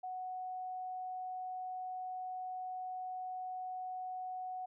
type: tone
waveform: sine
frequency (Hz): 740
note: F#5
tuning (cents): 0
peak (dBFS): -39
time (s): 0.03-4.66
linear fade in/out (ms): 10
effects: none